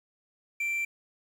triangle tone with quantisation, 2349 Hz, D7, in tune, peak -26 dBFS, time 0.6-0.85 s, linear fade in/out 5 ms, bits 9, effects none

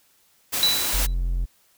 white noise, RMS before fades -25 dBFS, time 0.52-1.07 s, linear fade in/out 20 ms
sine tone with exponential decay, 3951 Hz, B7, in tune, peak -14 dBFS, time 0.63-1.14 s, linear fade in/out 0 ms, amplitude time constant 110 ms
triangle tone, 43.65 Hz, F1, in tune, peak -19 dBFS, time 0.93-1.46 s, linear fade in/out 20 ms
effects white hiss -61 dBFS RMS until 1.77 s

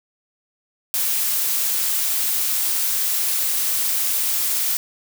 blue noise, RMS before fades -21 dBFS, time 0.94-4.77 s, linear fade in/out 0 ms, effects none

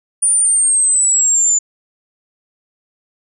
sine exponential sweep, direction down, 9420 to 7040 Hz, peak -10 dBFS, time 0.22-1.59 s, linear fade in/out 10 ms, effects none

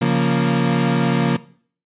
35% pulse chord, Bb minor, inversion first, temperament equal, 138.59 / 174.61 / 233.1 Hz, Db3 / F3 / Bb3, 0 / 0 / 0 cents, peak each -18 dBFS, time 0.01-1.37 s, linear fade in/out 10 ms, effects noise-tail reverb RT60 0.5 s tail -18 dB re dry + resampled to 8000 Hz

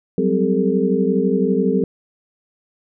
sine tone cluster, 184.8 / 196.8 / 259.5 / 404.6 / 450.4 Hz, F#3 / G3 / C4 / G#4 / A4, -2 / +7 / -14 / -45 / +40 cents, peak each -21 dBFS, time 0.18-1.84 s, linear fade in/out 2 ms, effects none

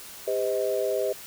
sine tone cluster, 401.6 / 513 / 630 Hz, G4 / C5 / D#5, +42 / -34 / +21 cents, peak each -28 / -28 / -28 dBFS, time 0.27-1.13 s, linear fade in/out 10 ms, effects white hiss -43 dBFS RMS until 1.26 s

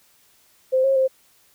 sine tone with pitch steps, 520 / 539 / 526 Hz, C5 / C#5 / C5, -11 / -49 / +9 cents, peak -15 dBFS, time 0.72-1.08 s, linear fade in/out 20 ms, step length 120 ms, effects white hiss -58 dBFS RMS until 1.54 s

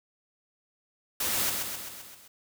white noise with echo, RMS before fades -29 dBFS, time 1.2-1.5 s, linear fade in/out 5 ms, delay 130 ms, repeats 6, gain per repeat -4 dB, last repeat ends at 2.28 s, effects none

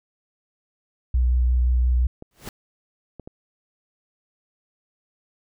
sine tone with vibrato, 61.74 Hz, B1, in tune, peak -16 dBFS, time 1.14-2.07 s, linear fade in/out 5 ms, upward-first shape square, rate 5.7 Hz, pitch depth 12 cents each way
clicks, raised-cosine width 2 ms, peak -24 dBFS, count 4, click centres 2.224 / 2.475 / 3.197 / 3.275 s
pink noise with exponential growth, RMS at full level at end -33 dBFS, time 2.31-2.49 s, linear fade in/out 2 ms, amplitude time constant 38 ms
effects none

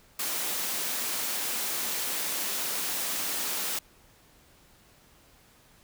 white high-pass noise, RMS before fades -31 dBFS, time 0.19-3.79 s, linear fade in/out 5 ms, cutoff 180 Hz, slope 24 dB/octave, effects pink hiss -59 dBFS RMS until 5.83 s

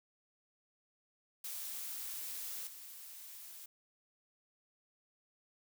blue noise with level steps, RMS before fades -43 / -51 dBFS, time 1.44-3.66 s, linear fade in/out 5 ms, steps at 2.67 s, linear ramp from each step 2 ms, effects none

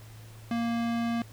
square tone with low-pass filter, 233.1 Hz, A#3, in tune, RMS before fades -29 dBFS, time 0.51-1.22 s, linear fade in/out 2 ms, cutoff 4000 Hz, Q 0.66, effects added 110 Hz sine -46 dBFS peak until 1.32 s + pink hiss -54 dBFS RMS until 1.32 s

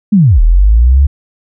sine linear two-way sweep, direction down then up, 220 to 37.61 to 72.3 Hz, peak -3 dBFS, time 0.12-1.07 s, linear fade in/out 10 ms, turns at 0.41 s, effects none

